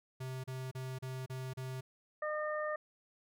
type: tone bursts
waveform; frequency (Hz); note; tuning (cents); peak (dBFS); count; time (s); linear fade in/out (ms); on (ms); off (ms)
square; 130; C3; -11; -40; 6; 0.2-1.81; 10; 240; 34
type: harmonic tone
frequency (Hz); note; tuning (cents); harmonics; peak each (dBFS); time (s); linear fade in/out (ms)
608; D#5; -40; 1 / 2 / 3; -36 / -40 / -42; 2.22-2.76; 5
effects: none